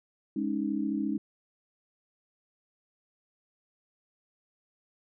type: chord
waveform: sine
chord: Ab suspended fourth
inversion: none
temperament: equal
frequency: 207.7 / 277.2 / 311.1 Hz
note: Ab3 / Db4 / Eb4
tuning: 0 / 0 / 0 cents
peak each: -32 dBFS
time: 0.36-1.18 s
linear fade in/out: 5 ms
effects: none